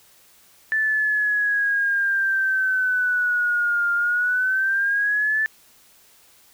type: exponential two-way sweep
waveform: sine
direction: down then up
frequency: 1760 to 1400 to 1760 Hz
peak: -18 dBFS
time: 0.72-5.46 s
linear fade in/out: 0 ms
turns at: 3.93 s
effects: white hiss -54 dBFS RMS until 6.53 s